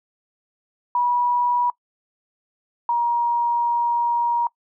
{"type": "tone pair in turn", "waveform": "sine", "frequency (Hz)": [971, 947.7], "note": ["B5", "A#5"], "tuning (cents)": [-30, 28], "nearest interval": "unison", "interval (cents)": 42, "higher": "first", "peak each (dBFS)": -17, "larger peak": "neither", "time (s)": [[0.95, 1.7], [2.89, 4.47]], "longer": "second", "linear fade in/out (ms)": 2, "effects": ["noise-tail reverb RT60 0.1 s tail -23 dB re dry"]}